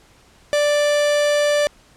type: tone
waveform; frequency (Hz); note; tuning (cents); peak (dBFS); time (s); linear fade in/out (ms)
45% pulse; 587.3; D5; 0; -15; 0.53-1.67; 0
effects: pink hiss -52 dBFS RMS until 1.96 s + low-pass 9000 Hz 12 dB/octave